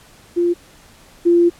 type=tone pair in turn; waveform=sine; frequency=347.3 / 344.7 Hz; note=F4 / F4; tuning=-10 / -23 cents; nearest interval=unison; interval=13 cents; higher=first; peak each=-13 / -9 dBFS; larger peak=second; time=0.36-0.54 / 1.25-1.5 s; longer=second; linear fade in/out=20 ms; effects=pink hiss -47 dBFS RMS until 1.59 s + low-pass 12000 Hz 12 dB/octave